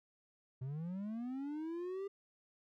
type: linear sweep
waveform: triangle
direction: up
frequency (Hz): 124.2 to 401.1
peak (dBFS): -37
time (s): 0.61-2.08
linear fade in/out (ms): 10
effects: none